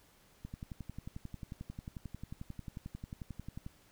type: click train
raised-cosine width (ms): 5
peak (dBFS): -30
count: 37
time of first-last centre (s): 0.45-3.664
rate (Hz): 11.2
effects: pink hiss -65 dBFS RMS until 3.91 s